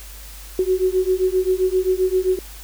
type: beating tone pair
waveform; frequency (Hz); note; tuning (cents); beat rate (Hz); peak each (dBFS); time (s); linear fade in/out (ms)
sine; 368.3 / 375.9; F#4 / F#4; -8 / +27; 7.6; -19; 0.59-2.39; 2
effects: added 50 Hz sine -37 dBFS peak until 2.63 s + white hiss -41 dBFS RMS until 2.63 s